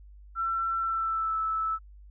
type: tone with pitch glide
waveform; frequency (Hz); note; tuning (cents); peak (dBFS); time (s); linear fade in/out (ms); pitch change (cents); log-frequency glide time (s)
sine; 1346 to 1310.7; E6 to E6; +36 to -10; -26; 0.35-1.79; 50; -46; 0.8-1.38
effects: added 50 Hz sine -47 dBFS peak until 2.1 s